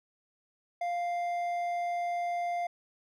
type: tone with hard clipping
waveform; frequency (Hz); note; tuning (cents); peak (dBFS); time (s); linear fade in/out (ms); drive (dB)
triangle; 698.5; F5; 0; -31; 0.81-2.67; 5; 9
effects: none